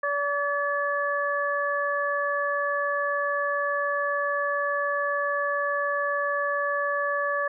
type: harmonic tone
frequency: 573 Hz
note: D5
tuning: 43 cents flat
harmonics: 1 / 2 / 3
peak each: -28 / -28 / -28 dBFS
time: 0.03-7.48 s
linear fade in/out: 5 ms
effects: none